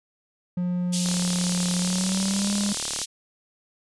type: tone with pitch glide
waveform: triangle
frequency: 178.3 to 202.5 Hz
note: F3 to G#3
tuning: +36 to -43 cents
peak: -21 dBFS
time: 0.57-2.73 s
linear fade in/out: 5 ms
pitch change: +221 cents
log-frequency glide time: 1.8-2.53 s
type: band-pass noise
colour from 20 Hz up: white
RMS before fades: -30 dBFS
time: 0.92-3.06 s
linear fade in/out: 20 ms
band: 3100 to 9400 Hz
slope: 24 dB/octave
type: click train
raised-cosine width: 0.5 ms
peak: -19 dBFS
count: 73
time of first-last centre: 1.06-3.017 s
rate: 36.8 Hz
effects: resampled to 24000 Hz